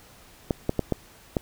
clicks, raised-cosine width 2 ms, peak -9 dBFS, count 5, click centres 0.508 / 0.694 / 0.793 / 0.923 / 1.368 s, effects pink hiss -52 dBFS RMS until 1.41 s

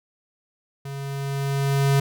square tone with level ramp, 138.59 Hz, C#3, in tune, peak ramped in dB -32 to -16 dBFS, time 0.85-2 s, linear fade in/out 5 ms, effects none

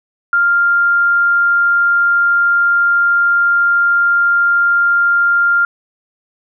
sine tone, 1396.9 Hz, F6, in tune, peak -9 dBFS, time 0.33-5.65 s, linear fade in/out 2 ms, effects none

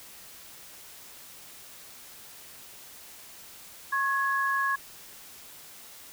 sine tone pair together, 1089 / 1673.6 Hz, C#6 / G#6, -31 / +13 cents, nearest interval perfect fifth, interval 744 cents, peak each -27 dBFS, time 3.92-4.76 s, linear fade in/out 10 ms, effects white hiss -48 dBFS RMS until 6.12 s

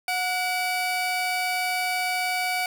35% pulse tone pair together, 730.4 / 2291 Hz, F#5 / D7, -23 / -44 cents, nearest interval octave + minor sixth, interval 1979 cents, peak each -25 dBFS, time 0.08-2.66 s, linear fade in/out 2 ms, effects none

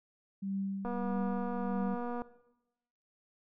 sine tone with tremolo, 195.3 Hz, G3, 6 cents flat, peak -32 dBFS, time 0.42-1.95 s, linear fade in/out 10 ms, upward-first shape triangle, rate 1.6 Hz, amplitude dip 65%
click train, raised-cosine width 1 ms, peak -26 dBFS, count 331, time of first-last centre 0.85-2.219 s, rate 241 Hz
effects noise-tail reverb RT60 0.9 s tail -17 dB re dry

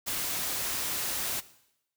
white noise, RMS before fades -32 dBFS, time 0.06-1.41 s, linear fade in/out 20 ms, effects noise-tail reverb RT60 0.8 s tail -17 dB re dry

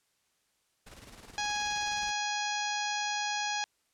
pink noise with tremolo, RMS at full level -49 dBFS, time 0.86-2.12 s, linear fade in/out 10 ms, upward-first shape square, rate 19 Hz, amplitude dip 50%
harmonic tone, 830.6 Hz, G#5, in tune, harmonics 1 / 2 / 3 / 4 / 5 / 6 / 7 / 8, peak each -34 / -37 / -39 / -40 / -41 / -42 / -42 / -43 dBFS, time 1.38-3.64 s, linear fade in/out 0 ms
effects white hiss -74 dBFS RMS until 3.93 s + low-pass 10000 Hz 12 dB/octave

